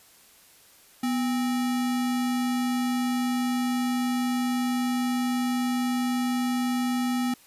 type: tone with sample-and-hold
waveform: sine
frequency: 246.9 Hz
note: B3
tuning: in tune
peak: -23 dBFS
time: 1.03-7.34 s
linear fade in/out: 5 ms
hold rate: 1050 Hz
effects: white hiss -55 dBFS RMS until 7.46 s + resampled to 32000 Hz